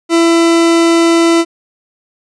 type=tone; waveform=40% pulse; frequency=334.3 Hz; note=E4; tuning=24 cents sharp; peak=-6 dBFS; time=0.09-1.45 s; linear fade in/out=50 ms; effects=resampled to 22050 Hz